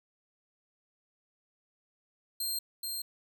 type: tone with echo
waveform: 15% pulse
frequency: 4186 Hz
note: C8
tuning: in tune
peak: -25 dBFS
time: 2.4-2.59 s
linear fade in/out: 5 ms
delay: 430 ms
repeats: 1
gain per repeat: -3 dB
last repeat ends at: 3.02 s
effects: none